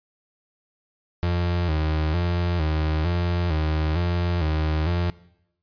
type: tone with vibrato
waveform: 35% pulse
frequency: 82.4 Hz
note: E2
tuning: in tune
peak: -19 dBFS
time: 1.23-5.1 s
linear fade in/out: 0 ms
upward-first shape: square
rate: 1.1 Hz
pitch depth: 99 cents each way
effects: noise-tail reverb RT60 0.8 s tail -20 dB re dry + resampled to 11025 Hz